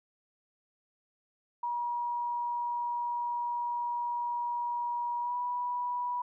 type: tone with pitch glide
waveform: sine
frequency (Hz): 958 to 977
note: A#5 to B5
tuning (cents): +47 to -19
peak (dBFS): -30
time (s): 1.63-6.22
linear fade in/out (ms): 5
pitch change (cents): +34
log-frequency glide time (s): 5.21-5.35
effects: none